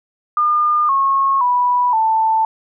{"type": "tone with pitch steps", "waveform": "sine", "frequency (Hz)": [1210, 1090.5, 982.8, 885.8], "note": ["D#6", "C#6", "B5", "A5"], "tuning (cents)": [-49, -29, -9, 11], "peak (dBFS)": -12, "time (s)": [0.37, 2.45], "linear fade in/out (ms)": 2, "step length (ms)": 520, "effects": []}